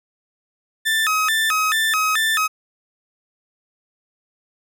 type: tone with vibrato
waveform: 30% pulse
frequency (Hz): 1500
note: F#6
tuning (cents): +23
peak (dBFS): -14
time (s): 0.85-2.48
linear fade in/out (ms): 20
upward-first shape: square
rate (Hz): 2.3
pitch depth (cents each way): 290
effects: none